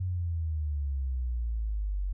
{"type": "exponential sweep", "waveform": "sine", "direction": "down", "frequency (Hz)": [93.5, 46], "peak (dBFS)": -28, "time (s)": [0, 2.13], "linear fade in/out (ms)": 10, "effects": []}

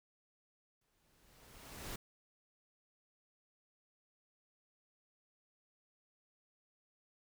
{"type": "noise with exponential growth", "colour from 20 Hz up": "pink", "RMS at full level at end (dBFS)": -43, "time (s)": [0.81, 1.96], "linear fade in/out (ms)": 5, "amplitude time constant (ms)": 250, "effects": []}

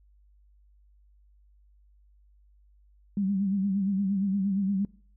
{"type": "tone with vibrato", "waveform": "sine", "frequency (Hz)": 196, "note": "G3", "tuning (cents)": 0, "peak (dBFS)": -24, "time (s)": [3.17, 4.85], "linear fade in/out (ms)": 2, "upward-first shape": "sine", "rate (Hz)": 8.6, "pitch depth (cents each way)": 73, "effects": ["noise-tail reverb RT60 0.5 s tail -22 dB re dry", "added 50 Hz sine -57 dBFS peak until 5.16 s"]}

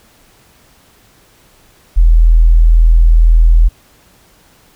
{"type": "tone", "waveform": "sine", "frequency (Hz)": 41, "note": "E1", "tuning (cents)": -9, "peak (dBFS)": -3, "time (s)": [1.96, 3.69], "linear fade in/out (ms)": 20, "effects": ["pink hiss -48 dBFS RMS until 4.75 s"]}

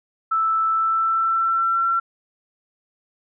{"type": "tone with pitch glide", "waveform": "sine", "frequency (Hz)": [1318.5, 1355.6], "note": ["E6", "E6"], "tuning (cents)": [0, 48], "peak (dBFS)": -17, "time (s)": [0.31, 2], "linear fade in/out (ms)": 10, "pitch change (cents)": 48, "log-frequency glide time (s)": [0.68, 1.87], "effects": []}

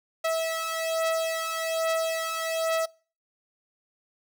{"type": "beating tone pair", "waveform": "sawtooth", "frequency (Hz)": [650, 651.2], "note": ["E5", "E5"], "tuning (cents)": [-24, -21], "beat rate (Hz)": 1.2, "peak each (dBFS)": [-27, -24], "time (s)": [0.24, 2.86], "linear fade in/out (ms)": 10, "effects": ["noise-tail reverb RT60 0.4 s tail -24 dB re dry"]}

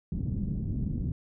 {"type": "low-pass noise", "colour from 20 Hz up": "white", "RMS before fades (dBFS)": -31, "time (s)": [0.12, 1.12], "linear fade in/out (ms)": 2, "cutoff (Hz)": 210, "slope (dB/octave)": 24, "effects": []}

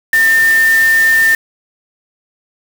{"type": "tone in noise", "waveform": "sine", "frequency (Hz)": 1802, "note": "A6", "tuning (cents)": 41, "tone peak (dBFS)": -7, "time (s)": [0.13, 1.35], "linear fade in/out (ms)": 2, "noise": "white", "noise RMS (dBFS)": -23, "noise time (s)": [0.13, 1.35], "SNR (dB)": 13, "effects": []}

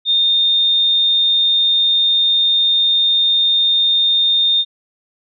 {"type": "tone", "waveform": "sine", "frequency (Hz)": 3646, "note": "A#7", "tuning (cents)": -39, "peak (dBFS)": -11, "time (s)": [0.05, 4.65], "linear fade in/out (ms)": 50, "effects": []}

